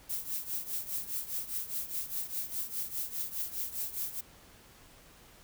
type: noise with tremolo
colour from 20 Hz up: violet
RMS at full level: -33 dBFS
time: 0.09-4.21 s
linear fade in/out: 10 ms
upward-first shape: triangle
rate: 4.9 Hz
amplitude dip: 85%
effects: pink hiss -57 dBFS RMS until 5.43 s